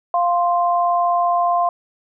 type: tone pair together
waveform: sine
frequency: 698.5 / 1046.5 Hz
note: F5 / C6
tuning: 0 / 0 cents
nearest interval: perfect fifth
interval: 700 cents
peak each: -16 / -19 dBFS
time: 0.14-1.69 s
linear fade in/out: 2 ms
effects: none